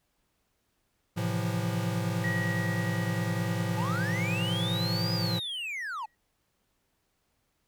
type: chord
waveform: square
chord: F major seventh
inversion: first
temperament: equal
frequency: 110 / 130.81 / 164.81 / 174.61 Hz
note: A2 / C3 / E3 / F3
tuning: 0 / 0 / 0 / 0 cents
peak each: -32 / -38 / -37 / -33 dBFS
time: 1.16-5.4 s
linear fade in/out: 20 ms
type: tone with exponential decay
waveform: sine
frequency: 1907 Hz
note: A#6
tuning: 39 cents sharp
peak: -30 dBFS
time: 2.24-6.15 s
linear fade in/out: 1 ms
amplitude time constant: 850 ms
type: linear two-way sweep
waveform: triangle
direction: up then down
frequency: 815 to 4976 to 815 Hz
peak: -31 dBFS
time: 3.77-6.06 s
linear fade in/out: 10 ms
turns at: 5.13 s
effects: pink hiss -75 dBFS RMS until 7.67 s